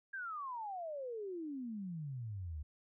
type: exponential sweep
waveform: sine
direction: down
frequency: 1630 to 71.1 Hz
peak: -40 dBFS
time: 0.13-2.63 s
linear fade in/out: 10 ms
effects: none